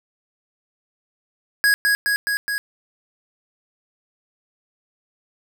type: tone with echo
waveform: square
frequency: 1658 Hz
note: G#6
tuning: 3 cents flat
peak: -14 dBFS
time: 1.64-1.74 s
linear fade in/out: 0 ms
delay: 210 ms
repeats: 4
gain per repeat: -2 dB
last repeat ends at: 2.58 s
effects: none